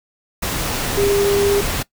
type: tone in noise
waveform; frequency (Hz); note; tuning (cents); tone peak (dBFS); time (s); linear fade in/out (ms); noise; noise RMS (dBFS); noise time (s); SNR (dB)
sine; 402.2; G4; +44; -14; 0.97-1.61; 10; pink; -22; 0.42-1.83; +5
effects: noise-tail reverb RT60 0.1 s tail -20 dB re dry